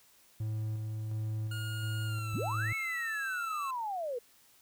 triangle tone with tremolo, 108.8 Hz, A2, 19 cents flat, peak -30 dBFS, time 0.4-2.73 s, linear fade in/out 5 ms, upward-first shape square, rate 1.4 Hz, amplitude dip 25%
25% pulse tone with pitch glide, 1426 to 1322.8 Hz, F6 to E6, +36 to +6 cents, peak -37 dBFS, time 1.51-3.71 s, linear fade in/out 5 ms, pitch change -130 cents, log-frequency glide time 2.05-2.33 s
sine linear two-way sweep, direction up then down, 51.91 to 2217 to 459.2 Hz, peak -33 dBFS, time 2.33-4.19 s, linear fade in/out 10 ms, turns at 2.74 s
effects white hiss -63 dBFS RMS until 4.61 s

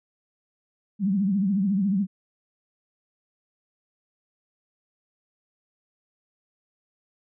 sine tone with vibrato, 196 Hz, G3, in tune, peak -20 dBFS, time 0.99-2.07 s, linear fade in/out 50 ms, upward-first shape triangle, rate 14 Hz, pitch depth 150 cents each way, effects none

